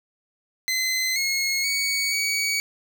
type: tone with pitch steps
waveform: 20% pulse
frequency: 2047 / 2167 / 2239 / 2260 Hz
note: C7 / C#7 / C#7 / C#7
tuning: -38 / -40 / +17 / +33 cents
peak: -17 dBFS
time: 0.68-2.6 s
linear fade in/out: 0 ms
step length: 480 ms
effects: none